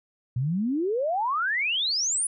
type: exponential sweep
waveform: sine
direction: up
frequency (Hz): 117.1 to 10150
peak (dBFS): -23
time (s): 0.36-2.27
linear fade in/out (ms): 5
effects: none